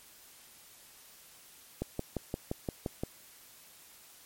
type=click train; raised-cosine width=2 ms; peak=-19 dBFS; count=8; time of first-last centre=1.82-3.035 s; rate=5.76 Hz; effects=white hiss -56 dBFS RMS until 4.25 s + MP3 64 kbps